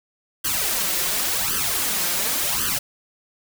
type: noise with flanger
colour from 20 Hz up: white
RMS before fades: -23 dBFS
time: 0.44-2.79 s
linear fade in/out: 10 ms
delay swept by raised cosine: 0.64 to 5.74 ms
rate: 0.91 Hz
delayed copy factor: +1
effects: none